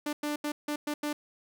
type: tone bursts at uneven times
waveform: sawtooth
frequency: 295.9 Hz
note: D4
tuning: 13 cents sharp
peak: -26 dBFS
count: 6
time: 0.06-0.13 / 0.23-0.36 / 0.44-0.52 / 0.68-0.76 / 0.87-0.94 / 1.03-1.13 s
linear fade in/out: 5 ms
effects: none